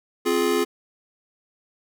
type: chord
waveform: square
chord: F minor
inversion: second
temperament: just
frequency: 261.9 / 349.2 / 419.1 Hz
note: C4 / F4 / Ab4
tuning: +2 / 0 / +16 cents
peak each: -27 / -24 / -23 dBFS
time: 0.25-0.65 s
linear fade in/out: 20 ms
effects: none